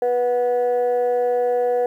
sine tone pair together, 490.1 / 734.3 Hz, B4 / F#5, -13 / -13 cents, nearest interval perfect fifth, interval 700 cents, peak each -16 / -22 dBFS, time 0.02-1.86 s, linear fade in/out 2 ms, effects tanh soft clip ceiling -13 dBFS + 9-bit

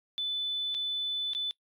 triangle tone with dropouts, 3500 Hz, A7, 10 cents flat, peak -26 dBFS, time 0.18-1.51 s, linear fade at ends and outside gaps 0 ms, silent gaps 0.744-0.748 / 1.334-1.349 s, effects noise-tail reverb RT60 0.1 s tail -24 dB re dry + tanh soft clip ceiling -28 dBFS

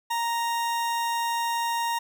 40% pulse tone, 932.3 Hz, A#5, in tune, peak -24 dBFS, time 0.1-1.99 s, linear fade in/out 10 ms, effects none

